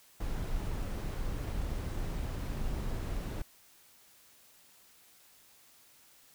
brown noise, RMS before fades -35 dBFS, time 0.2-3.42 s, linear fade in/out 5 ms, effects white hiss -61 dBFS RMS until 6.34 s

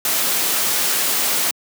white noise, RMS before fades -19 dBFS, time 0.05-1.51 s, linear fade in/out 2 ms, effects high-pass 200 Hz 12 dB/octave

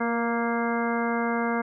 harmonic tone with a mistuned harmonic, 233.1 Hz, A#3, in tune, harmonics 1 / 2 / 3 / 4 / 5 / 6 / 7 / 9, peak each -27 / -30 / -32 / -33 / -34 / -35 / -35 / -37 dBFS, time 0-1.62 s, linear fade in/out 10 ms, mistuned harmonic 2, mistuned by +16 cents, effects none

